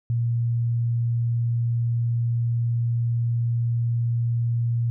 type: tone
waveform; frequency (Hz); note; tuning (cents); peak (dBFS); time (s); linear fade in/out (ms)
sine; 117.7; A#2; +17; -20; 0.1-4.9; 0
effects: none